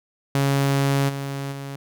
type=tone with level steps; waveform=sawtooth; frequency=138.59 Hz; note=C#3; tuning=in tune; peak=-14 / -23 / -27 dBFS; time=0.35-1.76 s; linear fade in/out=2 ms; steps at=1.08 / 1.51 s; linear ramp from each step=20 ms; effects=none